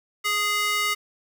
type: tone with high-pass filter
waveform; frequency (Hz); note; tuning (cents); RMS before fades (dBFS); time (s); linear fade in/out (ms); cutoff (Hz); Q
square; 415.3; G#4; 0; -24; 0.24-0.95; 20; 1700; 1.8
effects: none